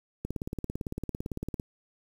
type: click train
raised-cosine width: 3 ms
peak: -20 dBFS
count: 25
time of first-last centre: 0.25-1.598 s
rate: 17.8 Hz
effects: 8-bit